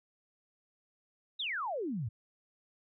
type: exponential sweep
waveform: sine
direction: down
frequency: 3951 to 99 Hz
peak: -33 dBFS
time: 1.39-2.09 s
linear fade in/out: 10 ms
effects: none